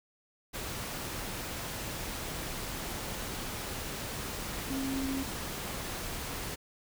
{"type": "tone in noise", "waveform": "sine", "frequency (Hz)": 268.6, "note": "C4", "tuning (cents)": 46, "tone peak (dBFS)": -32, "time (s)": [4.69, 5.24], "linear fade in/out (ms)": 20, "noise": "pink", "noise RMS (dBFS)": -38, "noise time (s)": [0.53, 6.56], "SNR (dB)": 3, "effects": []}